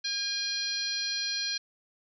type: harmonic tone with a mistuned harmonic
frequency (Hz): 812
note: G#5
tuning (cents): -39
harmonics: 2 / 3 / 4 / 5 / 6 / 7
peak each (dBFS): -40 / -41 / -39 / -31 / -39 / -39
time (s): 0.04-1.58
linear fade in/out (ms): 10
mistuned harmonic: 5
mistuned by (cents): +44
effects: none